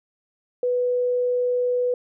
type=tone; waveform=sine; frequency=493.9 Hz; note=B4; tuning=in tune; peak=-19 dBFS; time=0.63-1.94 s; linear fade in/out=2 ms; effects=none